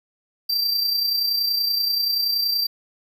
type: tone with amplitude modulation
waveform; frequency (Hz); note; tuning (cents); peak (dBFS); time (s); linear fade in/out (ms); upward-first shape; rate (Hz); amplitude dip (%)
square; 4699; D8; 0; -18; 0.49-2.67; 10; sine; 30.5; 45
effects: 10-bit